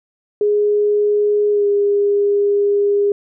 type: tone with pitch glide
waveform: sine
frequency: 415.3 to 406.3 Hz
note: G#4 to G#4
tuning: 0 to -38 cents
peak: -12 dBFS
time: 0.41-3.12 s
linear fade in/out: 2 ms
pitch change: -38 cents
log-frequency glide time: 1.51-1.66 s
effects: none